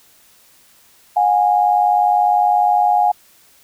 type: tone pair together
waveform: sine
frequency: 723 / 822.9 Hz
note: F#5 / G#5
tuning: -40 / -16 cents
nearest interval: major second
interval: 224 cents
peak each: -14 dBFS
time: 1.16-3.12 s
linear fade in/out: 10 ms
effects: white hiss -51 dBFS RMS until 3.63 s